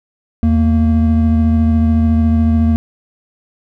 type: tone pair together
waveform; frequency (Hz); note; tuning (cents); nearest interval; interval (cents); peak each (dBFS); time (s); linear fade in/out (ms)
triangle; 81 / 229.1; E2 / A#3; -30 / -30; octave + tritone; 1800; -10; 0.43-2.76; 0
effects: none